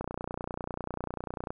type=click train; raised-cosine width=1 ms; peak=-20 dBFS; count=46; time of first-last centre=0.01-1.505 s; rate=30.1 Hz; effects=none